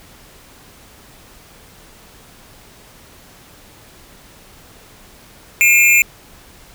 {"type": "tone with amplitude modulation", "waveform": "square", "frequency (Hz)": 2400, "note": "D7", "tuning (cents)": 37, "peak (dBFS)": -5, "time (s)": [5.61, 6.02], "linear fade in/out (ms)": 0, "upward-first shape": "sine", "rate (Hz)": 236, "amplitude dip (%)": 95, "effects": ["pink hiss -44 dBFS RMS until 6.74 s"]}